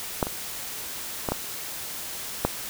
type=clicks; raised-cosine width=1 ms; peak=-7 / -17 / -11 / -10 / -6 dBFS; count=5; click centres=0.228 / 0.269 / 1.288 / 1.32 / 2.45 s; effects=white hiss -35 dBFS RMS until 2.69 s